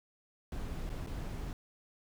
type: noise with dropouts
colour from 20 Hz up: brown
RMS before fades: -39 dBFS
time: 0.52-1.53 s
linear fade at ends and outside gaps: 1 ms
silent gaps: 0.893-0.9 / 1.065-1.071 s
effects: none